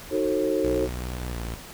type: chord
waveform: sine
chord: D# diminished seventh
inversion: none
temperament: just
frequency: 311.1 / 373.4 / 448 / 537.6 Hz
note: D#4 / F#4 / A4 / C5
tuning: 0 / +16 / +31 / +47 cents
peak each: -27 dBFS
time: 0.1-0.89 s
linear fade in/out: 50 ms
type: tone with pitch glide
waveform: sawtooth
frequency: 61.6 to 57.47 Hz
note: B1 to A#1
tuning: -4 to -24 cents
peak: -26 dBFS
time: 0.64-1.55 s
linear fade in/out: 5 ms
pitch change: -120 cents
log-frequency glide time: 1.28-1.4 s
effects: pink hiss -42 dBFS RMS until 1.73 s